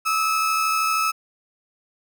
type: tone pair together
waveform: 35% pulse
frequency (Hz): 1226 / 1298.9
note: D#6 / E6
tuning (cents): -26 / -26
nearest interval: minor second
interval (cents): 100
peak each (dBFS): -29 / -18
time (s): 0.05-1.12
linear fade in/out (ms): 20
effects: none